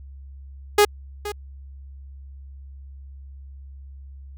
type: tone with echo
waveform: sawtooth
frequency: 414 Hz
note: G#4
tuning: 5 cents flat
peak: -8 dBFS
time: 0.78-0.85 s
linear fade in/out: 5 ms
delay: 470 ms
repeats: 1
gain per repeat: -15 dB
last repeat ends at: 1.32 s
effects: added 68 Hz sine -38 dBFS peak until 4.37 s